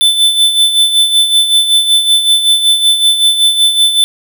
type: tone with tremolo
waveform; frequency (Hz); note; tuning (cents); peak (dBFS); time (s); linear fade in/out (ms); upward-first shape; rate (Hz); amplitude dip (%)
square; 3520; A7; 0; -5; 0.01-4.04; 0; sine; 5.3; 60
effects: none